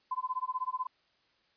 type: tone with tremolo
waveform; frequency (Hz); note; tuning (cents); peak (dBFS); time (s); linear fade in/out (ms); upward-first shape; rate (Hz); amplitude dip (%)
sine; 1020; C6; -44; -28; 0.11-0.87; 5; sine; 16; 100
effects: white hiss -70 dBFS RMS until 1.56 s + resampled to 11025 Hz